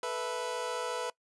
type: chord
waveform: 25% pulse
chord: A suspended second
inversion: none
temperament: equal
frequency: 440 / 493.9 / 659.3 Hz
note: A4 / B4 / E5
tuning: 0 / 0 / 0 cents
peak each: -37 / -31 / -36 dBFS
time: 0.03-1.1 s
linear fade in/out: 2 ms
effects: noise-tail reverb RT60 0.1 s tail -22 dB re dry + resampled to 24000 Hz